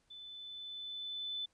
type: tone with level ramp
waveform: sine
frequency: 3509 Hz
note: A7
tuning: 5 cents flat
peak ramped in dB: -48 to -36 dBFS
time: 0.1-1.46 s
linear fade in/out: 10 ms
effects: pink hiss -75 dBFS RMS until 1.53 s + resampled to 22050 Hz